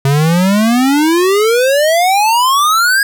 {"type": "exponential sweep", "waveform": "square", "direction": "up", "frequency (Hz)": [134.5, 1661.2], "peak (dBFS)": -9, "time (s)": [0.05, 3.03], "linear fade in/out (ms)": 2, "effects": []}